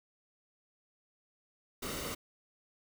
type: noise with comb filter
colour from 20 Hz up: pink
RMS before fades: -39 dBFS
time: 1.82-2.15 s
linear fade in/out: 10 ms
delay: 1.2 ms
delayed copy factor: -0.55
effects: none